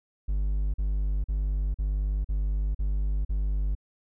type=tone bursts; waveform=triangle; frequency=50.1 Hz; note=G1; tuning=38 cents sharp; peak=-22 dBFS; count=7; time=0.28-3.752 s; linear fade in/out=10 ms; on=460 ms; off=42 ms; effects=none